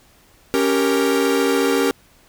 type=chord; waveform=45% pulse; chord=G diminished; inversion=second; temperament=equal; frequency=277.2 / 392 / 466.2 Hz; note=Db4 / G4 / Bb4; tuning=0 / 0 / 0 cents; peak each=-20 dBFS; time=0.54-1.91 s; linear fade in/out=0 ms; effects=pink hiss -53 dBFS RMS until 2.28 s